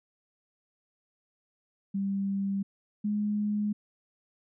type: tone pair in turn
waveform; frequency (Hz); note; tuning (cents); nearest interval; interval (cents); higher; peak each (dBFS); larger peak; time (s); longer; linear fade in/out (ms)
sine; 196.9 / 208.6; G3 / G#3; +8 / +8; minor second; 100; second; -27 / -26; second; 1.94-2.63 / 3.04-3.73; neither; 10
effects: none